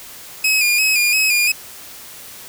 sawtooth tone with vibrato, 2489 Hz, D#7, in tune, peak -10 dBFS, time 0.44-1.52 s, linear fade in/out 5 ms, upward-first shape square, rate 2.9 Hz, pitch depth 47 cents each way, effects white hiss -37 dBFS RMS until 2.48 s

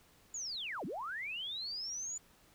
sine linear two-way sweep, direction down then up, 7040 to 146.83 to 7040 Hz, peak -38 dBFS, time 0.34-2.18 s, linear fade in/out 5 ms, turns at 0.85 s, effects pink hiss -65 dBFS RMS until 2.54 s

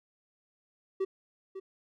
triangle tone with echo, 383.7 Hz, G4, 37 cents flat, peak -25 dBFS, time 1-1.05 s, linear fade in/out 10 ms, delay 550 ms, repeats 1, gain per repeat -11 dB, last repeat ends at 1.6 s, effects none

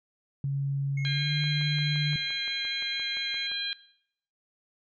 sine tone with pitch glide, 138.9 to 148.01 Hz, C#3 to D3, +4 to +14 cents, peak -26 dBFS, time 0.44-2.16 s, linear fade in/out 2 ms, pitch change +110 cents, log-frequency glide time 1.06-1.32 s
triangle tone with vibrato, 2146 Hz, C7, 43 cents sharp, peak -36 dBFS, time 0.97-3.47 s, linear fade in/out 5 ms, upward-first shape square, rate 4.6 Hz, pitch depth 16 cents each way
harmonic tone, 808 Hz, G#5, 48 cents flat, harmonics 2 / 3 / 4 / 5, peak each -37 / -39 / -34 / -33 dBFS, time 1.05-3.73 s, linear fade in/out 0 ms
click train, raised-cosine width 0.5 ms, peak -32 dBFS, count 13, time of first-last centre 1.44-3.516 s, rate 5.78 Hz
effects noise-tail reverb RT60 0.7 s tail -19 dB re dry + resampled to 16000 Hz

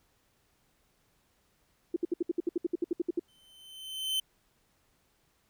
sine tone bursts, 343.2 Hz, F4, 30 cents flat, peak -25 dBFS, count 15, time 1.94-3.195 s, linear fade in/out 5 ms, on 23 ms, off 65 ms
45% pulse tone with exponential growth, 3073 Hz, G7, 35 cents flat, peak -26 dBFS, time 3.28-4.2 s, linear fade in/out 5 ms, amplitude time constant 200 ms
effects pink hiss -71 dBFS RMS until 5.49 s

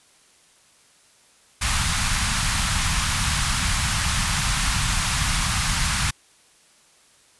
pink band-stop noise, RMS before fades -22 dBFS, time 1.61-6.11 s, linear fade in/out 10 ms, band 180 to 950 Hz, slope 24 dB/octave, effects white hiss -56 dBFS RMS until 7.39 s + resampled to 24000 Hz

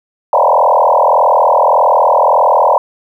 sine tone with frequency modulation, 770 Hz, G5, 31 cents flat, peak -6 dBFS, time 0.33-2.78 s, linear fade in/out 2 ms, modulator 41.7 Hz, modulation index 5.6, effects 8-bit

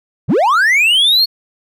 triangle linear sweep, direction up, 82.41 to 4401 Hz, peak -7 dBFS, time 0.28-1.26 s, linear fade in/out 20 ms, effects none

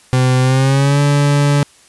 40% pulse tone with pitch glide, 128.2 to 143.9 Hz, C3 to D3, -35 to -35 cents, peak -9 dBFS, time 0.13-1.63 s, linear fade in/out 0 ms, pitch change +200 cents, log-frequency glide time 0.42-1 s, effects white hiss -47 dBFS RMS until 1.88 s + resampled to 24000 Hz

